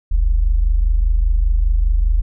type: tone pair together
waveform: sine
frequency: 40.4 / 65.41 Hz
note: E1 / C2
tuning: -34 / 0 cents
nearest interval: minor sixth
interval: 834 cents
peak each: -12 / -21 dBFS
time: 0.11-2.22 s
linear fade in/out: 10 ms
effects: none